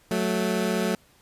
20% pulse tone pair together, 184.74 / 219.7 Hz, F#3 / A3, -2 / -2 cents, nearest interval minor third, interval 300 cents, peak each -21 dBFS, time 0.11-0.95 s, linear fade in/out 2 ms, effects pink hiss -59 dBFS RMS until 1.21 s + resampled to 32000 Hz

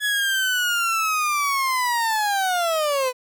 30% pulse linear sweep, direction down, 1700 to 494 Hz, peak -17 dBFS, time 0-3.13 s, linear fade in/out 50 ms, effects none

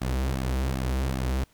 sawtooth tone with flanger, 65 Hz, C2, 11 cents flat, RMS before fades -27 dBFS, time 0.01-1.44 s, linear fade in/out 5 ms, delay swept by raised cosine 2 to 7.4 ms, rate 2.6 Hz, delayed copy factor -0.85, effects pink hiss -62 dBFS RMS until 1.53 s

